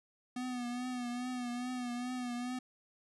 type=tone with vibrato; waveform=square; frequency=246.9 Hz; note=B3; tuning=in tune; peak=-37 dBFS; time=0.36-2.59 s; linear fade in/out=5 ms; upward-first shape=triangle; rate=2.4 Hz; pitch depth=52 cents each way; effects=resampled to 24000 Hz + 13-bit